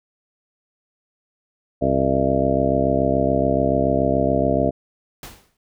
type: harmonic tone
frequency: 67 Hz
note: C2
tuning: 42 cents sharp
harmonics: 1 / 2 / 3 / 4 / 5 / 6 / 7 / 9 / 10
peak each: -28 / -26 / -27 / -23 / -28 / -26 / -26 / -22 / -23 dBFS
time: 1.81-4.71 s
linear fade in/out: 20 ms
type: noise with exponential decay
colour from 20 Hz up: pink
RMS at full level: -33 dBFS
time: 5.23-5.57 s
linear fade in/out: 2 ms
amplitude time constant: 73 ms
effects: none